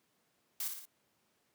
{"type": "noise with echo", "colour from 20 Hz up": "blue", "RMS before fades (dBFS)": -37, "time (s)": [0.6, 0.68], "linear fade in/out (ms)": 2, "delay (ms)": 58, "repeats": 3, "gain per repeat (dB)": -5, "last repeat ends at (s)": 0.854, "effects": ["pink hiss -75 dBFS RMS until 1.54 s", "high-pass 150 Hz 12 dB/octave"]}